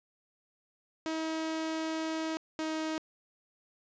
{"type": "tone pair in turn", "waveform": "sawtooth", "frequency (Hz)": [319.6, 315.6], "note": ["D#4", "D#4"], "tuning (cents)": [47, 25], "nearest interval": "unison", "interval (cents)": 22, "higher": "first", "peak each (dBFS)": -28, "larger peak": "neither", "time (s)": [[1.06, 2.37], [2.59, 2.98]], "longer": "first", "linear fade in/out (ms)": 0, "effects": ["resampled to 16000 Hz", "10-bit"]}